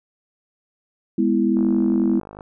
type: chord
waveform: sine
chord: E major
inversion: first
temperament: just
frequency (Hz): 206 / 247.2 / 329.6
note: G#3 / B3 / E4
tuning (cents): -14 / +2 / 0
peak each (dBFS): -20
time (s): 1.18-2.2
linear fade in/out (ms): 5
type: click train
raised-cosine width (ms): 1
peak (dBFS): -24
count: 44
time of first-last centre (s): 1.57-2.408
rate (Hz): 51.3
effects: none